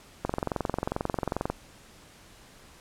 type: click train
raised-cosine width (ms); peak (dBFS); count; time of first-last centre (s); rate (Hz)
1; -13; 29; 0.25-1.5; 22.4
effects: pink hiss -53 dBFS RMS until 2.8 s + low-pass 11000 Hz 12 dB/octave